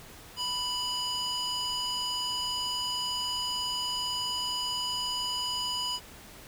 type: tone with band-pass filter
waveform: square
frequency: 987.8 Hz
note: B5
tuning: in tune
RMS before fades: -32 dBFS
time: 0.36-6 s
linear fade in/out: 50 ms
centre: 4300 Hz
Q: 1.9
effects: pink hiss -49 dBFS RMS until 6.47 s